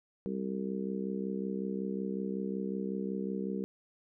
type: harmonic tone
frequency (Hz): 65.41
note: C2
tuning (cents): 0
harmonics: 3 / 4 / 5 / 6 / 7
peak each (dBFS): -35 / -42 / -42 / -40 / -41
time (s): 0.26-3.64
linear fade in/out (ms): 0
effects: none